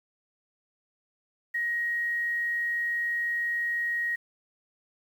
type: tone with quantisation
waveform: sine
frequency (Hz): 1886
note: A#6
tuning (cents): +20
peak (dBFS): -26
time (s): 1.54-4.16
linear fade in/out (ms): 10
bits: 9
effects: none